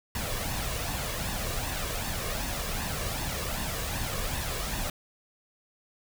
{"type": "noise with flanger", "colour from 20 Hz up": "pink", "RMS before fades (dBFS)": -32, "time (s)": [0.15, 4.9], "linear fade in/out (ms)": 2, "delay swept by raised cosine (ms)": [1.1, 1.8], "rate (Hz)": 2.6, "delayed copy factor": 0.55, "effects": []}